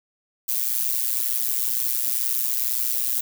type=noise with amplitude modulation; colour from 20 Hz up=violet; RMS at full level=-20 dBFS; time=0.48-3.21 s; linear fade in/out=10 ms; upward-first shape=sine; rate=122 Hz; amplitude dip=90%; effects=none